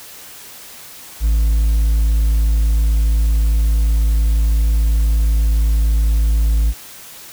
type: tone with hard clipping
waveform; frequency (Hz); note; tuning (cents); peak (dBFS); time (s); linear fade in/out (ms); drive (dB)
triangle; 54.2; A1; -25; -12; 1.2-6.74; 50; 5
effects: white hiss -37 dBFS RMS until 7.32 s